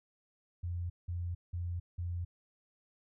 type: tone bursts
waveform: sine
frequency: 87.31 Hz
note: F2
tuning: in tune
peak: -34 dBFS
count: 4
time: 0.63-2.25 s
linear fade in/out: 10 ms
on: 270 ms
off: 180 ms
effects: none